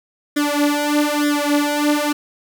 sawtooth tone with flanger, 293.5 Hz, D4, 1 cent flat, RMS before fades -18 dBFS, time 0.36-2.13 s, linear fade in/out 10 ms, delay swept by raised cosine 0.56 to 4.76 ms, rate 1.1 Hz, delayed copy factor +1, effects 8-bit

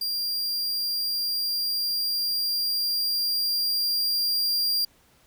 45% pulse tone with level ramp, 4771 Hz, D8, 26 cents sharp, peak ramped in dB -25 to -21 dBFS, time 0.01-4.85 s, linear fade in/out 5 ms, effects pink hiss -60 dBFS RMS until 5.26 s

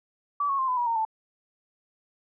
sine tone with pitch steps, 1151 / 1100.9 / 1053 / 1007.2 / 963.4 / 921.5 / 881.4 Hz, D6 / C#6 / C6 / B5 / B5 / A#5 / A5, -35 / -12 / +11 / +34 / -43 / -20 / +3 cents, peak -23 dBFS, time 0.4-1.051 s, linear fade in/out 5 ms, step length 93 ms, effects none

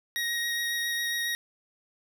25% pulse tone with vibrato, 1882 Hz, A#6, 16 cents sharp, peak -24 dBFS, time 0.16-1.35 s, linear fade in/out 0 ms, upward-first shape sine, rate 7.3 Hz, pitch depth 10 cents each way, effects none

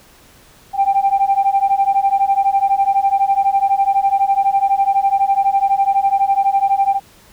sine beating tone pair, 783 / 795 Hz, G5 / G5, -2 / +24 cents, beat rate 12 Hz, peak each -14 dBFS, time 0.73-7 s, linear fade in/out 50 ms, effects tanh soft clip ceiling -6 dBFS + pink hiss -47 dBFS RMS until 7.32 s

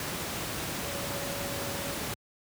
sine tone in noise, 562 Hz, C#5, 24 cents sharp, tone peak -40 dBFS, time 0.86-1.94 s, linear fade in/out 2 ms, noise pink, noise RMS -34 dBFS, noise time 0-2.14 s, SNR -9 dB, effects high-pass 80 Hz 12 dB/octave

